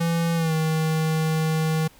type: tone with pitch glide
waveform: square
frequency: 167.5 to 158.56 Hz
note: E3 to D#3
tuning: +28 to +33 cents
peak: -21 dBFS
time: 0-1.88 s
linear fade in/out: 10 ms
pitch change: -95 cents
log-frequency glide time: 0.35-0.53 s
effects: pink hiss -53 dBFS RMS until 1.99 s